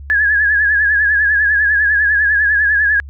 sine tone with vibrato, 1684 Hz, G#6, 24 cents sharp, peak -10 dBFS, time 0.1-3 s, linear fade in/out 0 ms, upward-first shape triangle, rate 10 Hz, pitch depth 84 cents each way, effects added 70 Hz sine -29 dBFS peak until 3.09 s

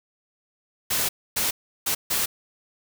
white noise bursts at uneven times, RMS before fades -24 dBFS, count 4, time 0.9-1.09 / 1.36-1.51 / 1.86-1.95 / 2.1-2.26 s, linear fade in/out 10 ms, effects none

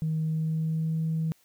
sine tone with pitch glide, 158 to 160.48 Hz, D#3 to E3, +27 to -46 cents, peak -24 dBFS, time 0.02-1.32 s, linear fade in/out 0 ms, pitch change +27 cents, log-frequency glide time 0.24-0.96 s, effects tanh soft clip ceiling -21 dBFS + white hiss -64 dBFS RMS until 1.44 s

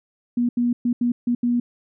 sine tone bursts at uneven times, 241 Hz, B3, 42 cents flat, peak -17 dBFS, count 6, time 0.37-0.49 / 0.57-0.73 / 0.85-0.93 / 1.01-1.12 / 1.27-1.35 / 1.43-1.6 s, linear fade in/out 5 ms, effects none

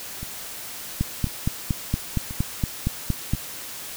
two click trains, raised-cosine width 5 ms, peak -9 / -21 dBFS, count 11 / 4, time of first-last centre 1.01-3.336 / 0.23-3.349 s, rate 4.3 / 0.962 Hz, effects white hiss -36 dBFS RMS until 3.96 s

